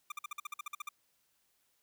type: tone bursts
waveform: 25% pulse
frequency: 1191 Hz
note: D6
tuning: 24 cents sharp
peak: -34 dBFS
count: 12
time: 0.1-0.89 s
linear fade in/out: 5 ms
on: 20 ms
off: 50 ms
effects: white hiss -75 dBFS RMS until 1.82 s